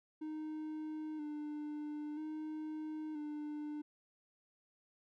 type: tone with vibrato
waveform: triangle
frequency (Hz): 304.1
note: D#4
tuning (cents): -40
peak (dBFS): -38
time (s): 0.21-3.82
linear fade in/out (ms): 10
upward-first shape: square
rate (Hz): 0.51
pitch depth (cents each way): 31
effects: none